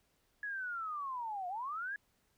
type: linear two-way sweep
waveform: sine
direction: down then up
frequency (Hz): 1698 to 698.5 to 1698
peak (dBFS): -37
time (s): 0.43-1.96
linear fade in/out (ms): 2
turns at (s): 1.48
effects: pink hiss -75 dBFS RMS until 2.37 s